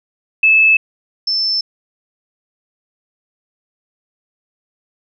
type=tone pair in turn; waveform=sine; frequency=2612 / 5298 Hz; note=E7 / E8; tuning=-17 / +8 cents; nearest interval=octave; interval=1225 cents; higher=second; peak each=-7 / -14 dBFS; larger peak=first; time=0.43-0.77 / 1.27-1.61 s; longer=neither; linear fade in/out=5 ms; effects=none